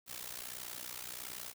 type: noise with amplitude modulation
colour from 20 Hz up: white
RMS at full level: -41 dBFS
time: 0.06-1.54 s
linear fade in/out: 50 ms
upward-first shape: sine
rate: 61.4 Hz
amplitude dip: 85%
effects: none